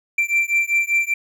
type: beating tone pair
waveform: triangle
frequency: 2349 / 2354.1 Hz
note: D7 / D7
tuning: 0 / +4 cents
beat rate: 5.1 Hz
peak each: -18 dBFS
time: 0.18-1.14 s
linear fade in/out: 5 ms
effects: none